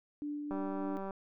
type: tone with tremolo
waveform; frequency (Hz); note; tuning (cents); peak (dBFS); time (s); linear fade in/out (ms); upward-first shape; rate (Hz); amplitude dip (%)
sine; 293.7; D4; 0; -35; 0.22-0.97; 0; sine; 3.4; 25
type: click train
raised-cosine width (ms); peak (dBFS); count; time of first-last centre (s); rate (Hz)
1; -28; 117; 0.51-1.108; 194
effects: none